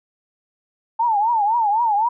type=tone with vibrato; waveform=sine; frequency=880 Hz; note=A5; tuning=in tune; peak=-15 dBFS; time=0.99-2.09 s; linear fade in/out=10 ms; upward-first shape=triangle; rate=3.9 Hz; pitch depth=180 cents each way; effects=none